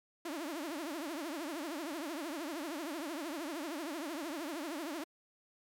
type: tone with vibrato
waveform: sawtooth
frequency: 311.1 Hz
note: D#4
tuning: in tune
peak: -34 dBFS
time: 0.25-5.04 s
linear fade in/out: 5 ms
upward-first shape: triangle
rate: 13 Hz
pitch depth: 250 cents each way
effects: MP3 96 kbps